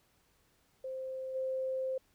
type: tone with level steps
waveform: sine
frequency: 523.3 Hz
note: C5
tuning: in tune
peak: -37 / -32 dBFS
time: 0.84-1.98 s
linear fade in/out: 5 ms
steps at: 1.34 s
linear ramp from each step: 20 ms
effects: pink hiss -71 dBFS RMS until 2.14 s

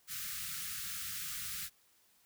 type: band-stop noise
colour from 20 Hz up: white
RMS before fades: -41 dBFS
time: 0.07-1.7 s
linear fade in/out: 50 ms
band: 200 to 1200 Hz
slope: 96 dB/octave
effects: white hiss -69 dBFS RMS until 2.25 s

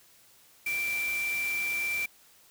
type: tone in noise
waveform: sine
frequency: 2349 Hz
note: D7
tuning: in tune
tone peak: -28 dBFS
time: 0.66-2.06 s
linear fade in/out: 5 ms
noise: white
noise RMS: -40 dBFS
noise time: 0.66-2.06 s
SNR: +9 dB
effects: white hiss -59 dBFS RMS until 2.5 s

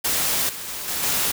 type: noise with level steps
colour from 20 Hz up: white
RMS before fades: -22 / -33 / -31 / -26 / -22 dBFS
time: 0.04-1.32 s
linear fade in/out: 10 ms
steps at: 0.49 / 0.68 / 0.88 / 1.03 s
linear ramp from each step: 2 ms
effects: none

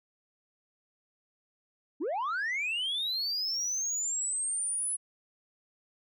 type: linear sweep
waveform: sine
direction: up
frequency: 253.6 to 10260 Hz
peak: -27 dBFS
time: 2-4.97 s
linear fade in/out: 20 ms
effects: tanh soft clip ceiling -28 dBFS

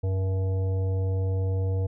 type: harmonic tone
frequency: 94.9 Hz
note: F#2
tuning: 44 cents sharp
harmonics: 1 / 3 / 5 / 7 / 9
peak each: -23 / -42 / -35 / -44 / -51 dBFS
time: 0.03-1.87 s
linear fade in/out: 10 ms
effects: none

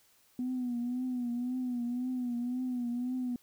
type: tone with vibrato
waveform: sine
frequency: 246.9 Hz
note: B3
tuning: in tune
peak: -30 dBFS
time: 0.39-3.36 s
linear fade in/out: 2 ms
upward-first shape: triangle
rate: 1.9 Hz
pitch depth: 71 cents each way
effects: tanh soft clip ceiling -27 dBFS + white hiss -66 dBFS RMS until 3.42 s

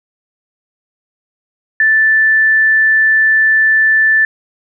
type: tone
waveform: sine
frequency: 1760 Hz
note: A6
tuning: in tune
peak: -7 dBFS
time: 1.8-4.25 s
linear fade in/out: 2 ms
effects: none

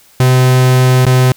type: tone with dropouts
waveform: 45% pulse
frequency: 128 Hz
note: C3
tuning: 38 cents flat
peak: -6 dBFS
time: 0.2-1.32 s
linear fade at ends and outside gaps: 2 ms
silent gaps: 1.053-1.065 s
effects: white hiss -46 dBFS RMS until 1.36 s

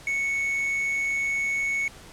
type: tone with quantisation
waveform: triangle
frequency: 2213 Hz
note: C#7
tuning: 3 cents flat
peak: -22 dBFS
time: 0.07-1.88 s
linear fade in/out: 2 ms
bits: 7
effects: pink hiss -47 dBFS RMS until 2.12 s + low-pass 10000 Hz 12 dB/octave

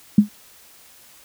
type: tone with exponential decay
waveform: sine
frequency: 207.7 Hz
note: G#3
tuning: in tune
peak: -4 dBFS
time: 0.18-0.29 s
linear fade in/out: 5 ms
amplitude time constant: 23 ms
effects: white hiss -49 dBFS RMS until 1.24 s

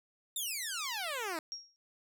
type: exponential sweep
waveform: 10% pulse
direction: down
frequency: 3729 to 305.1 Hz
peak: -27 dBFS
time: 0.36-1.39 s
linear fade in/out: 2 ms
type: tone with exponential decay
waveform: sine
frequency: 5588 Hz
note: F8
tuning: in tune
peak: -35 dBFS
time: 1.52-1.76 s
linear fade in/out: 0 ms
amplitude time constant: 52 ms
effects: none

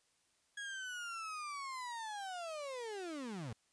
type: linear sweep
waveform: 35% pulse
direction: down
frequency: 1661.2 to 101.4 Hz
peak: -40 dBFS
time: 0.57-3.53 s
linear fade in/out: 5 ms
effects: white hiss -75 dBFS RMS until 3.72 s + resampled to 22050 Hz

